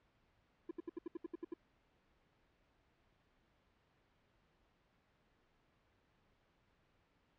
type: tone bursts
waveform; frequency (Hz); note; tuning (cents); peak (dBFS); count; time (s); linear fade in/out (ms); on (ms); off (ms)
triangle; 338.3; E4; +45; -38; 10; 0.69-1.539; 5; 21; 71
effects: pink hiss -75 dBFS RMS until 7.38 s + low-pass 3000 Hz 12 dB/octave